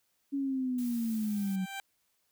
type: linear sweep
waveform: sine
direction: down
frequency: 281.2 to 184.4 Hz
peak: -29 dBFS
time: 0.32-1.66 s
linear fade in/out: 20 ms
type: noise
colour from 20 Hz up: blue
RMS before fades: -48 dBFS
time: 0.78-1.56 s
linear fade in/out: 5 ms
type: tone with exponential growth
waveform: 15% pulse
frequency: 784 Hz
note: G5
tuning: in tune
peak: -29 dBFS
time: 1.11-1.8 s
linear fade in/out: 1 ms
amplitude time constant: 150 ms
effects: white hiss -75 dBFS RMS until 2.31 s